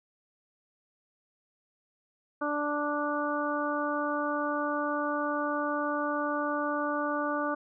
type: harmonic tone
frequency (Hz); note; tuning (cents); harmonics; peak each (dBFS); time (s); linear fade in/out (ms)
293.7; D4; 0; 1 / 2 / 3 / 4 / 5; -33 / -33 / -37 / -33 / -36; 2.41-7.55; 10
effects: none